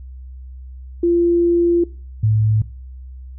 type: tone pair in turn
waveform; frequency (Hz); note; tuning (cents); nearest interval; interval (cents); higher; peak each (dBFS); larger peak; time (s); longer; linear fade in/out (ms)
sine; 343.9 / 108.32; F4 / A2; -27 / -27; octave + minor sixth; 2000; first; -12; neither; 1.03-1.84 / 2.23-2.62; first; 5
effects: noise-tail reverb RT60 0.4 s tail -20 dB re dry + added 64 Hz sine -32 dBFS peak until 3.38 s